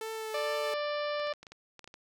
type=tone with vibrato; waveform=sawtooth; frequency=440 Hz; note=A4; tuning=in tune; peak=-32 dBFS; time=0.01-0.74 s; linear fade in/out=2 ms; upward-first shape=triangle; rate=2.3 Hz; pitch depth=19 cents each way
type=harmonic tone; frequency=590 Hz; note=D5; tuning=8 cents sharp; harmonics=1 / 2 / 3 / 4 / 5 / 6 / 7 / 8 / 9; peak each=-32 / -38 / -42 / -44 / -46 / -48 / -49 / -50 / -51 dBFS; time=0.34-1.33 s; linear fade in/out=5 ms
type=clicks; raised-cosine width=0.2 ms; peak=-31 dBFS; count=10; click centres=1.198 / 1.272 / 1.337 / 1.43 / 1.468 / 1.52 / 1.793 / 1.843 / 1.876 / 1.941 s
effects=none